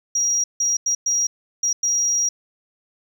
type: tone bursts at uneven times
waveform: sine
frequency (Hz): 5710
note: F8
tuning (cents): +37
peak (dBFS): -16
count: 6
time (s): 0.15-0.44 / 0.6-0.77 / 0.86-0.95 / 1.06-1.27 / 1.63-1.73 / 1.83-2.29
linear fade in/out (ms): 5
effects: tanh soft clip ceiling -13 dBFS + 9-bit